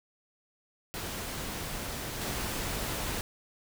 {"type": "noise with level steps", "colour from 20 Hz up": "pink", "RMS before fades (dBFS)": [-37, -34], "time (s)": [0.94, 3.21], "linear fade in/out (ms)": 0, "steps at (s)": 2.21, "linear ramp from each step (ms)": 5, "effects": []}